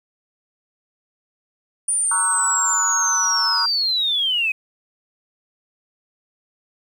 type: linear sweep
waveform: sine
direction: down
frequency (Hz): 9420 to 2489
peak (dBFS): -17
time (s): 1.88-4.52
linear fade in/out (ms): 5
type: chord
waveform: sine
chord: F# dominant seventh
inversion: first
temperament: equal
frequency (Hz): 932.3 / 1108.7 / 1318.5 / 1480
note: A#5 / C#6 / E6 / F#6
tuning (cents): 0 / 0 / 0 / 0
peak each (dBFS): -26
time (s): 2.11-3.66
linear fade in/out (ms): 5
effects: tanh soft clip ceiling -8 dBFS + 8-bit